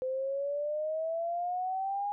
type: exponential sweep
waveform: sine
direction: up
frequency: 512 to 824 Hz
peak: -30 dBFS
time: 0.02-2.12 s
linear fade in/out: 0 ms
effects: none